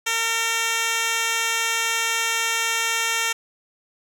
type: tone with band-pass filter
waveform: 10% pulse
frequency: 456.1 Hz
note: A#4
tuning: 38 cents flat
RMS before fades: -23 dBFS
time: 0.06-3.33 s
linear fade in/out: 10 ms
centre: 5100 Hz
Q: 0.62
effects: none